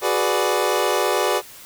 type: chord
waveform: 25% pulse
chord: G# half-diminished seventh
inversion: third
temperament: equal with one note detuned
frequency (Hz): 370 / 419.2 / 493.9 / 587.3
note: F#4 / G#4 / B4 / D5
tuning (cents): 0 / +16 / 0 / 0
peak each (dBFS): -20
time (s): 0.01-1.42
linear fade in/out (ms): 50
effects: white hiss -42 dBFS RMS until 1.65 s